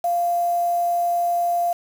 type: tone with quantisation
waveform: sine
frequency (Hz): 696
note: F5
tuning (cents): -6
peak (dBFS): -18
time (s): 0.04-1.73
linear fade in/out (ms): 5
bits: 6
effects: none